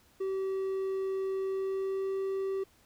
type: tone with pitch glide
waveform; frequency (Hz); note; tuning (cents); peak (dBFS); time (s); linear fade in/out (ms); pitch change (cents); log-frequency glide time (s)
triangle; 384.1 to 386.8; G4 to G4; -35 to -23; -28; 0.2-2.64; 10; +12; 1.42-2.15
effects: pink hiss -64 dBFS RMS until 2.85 s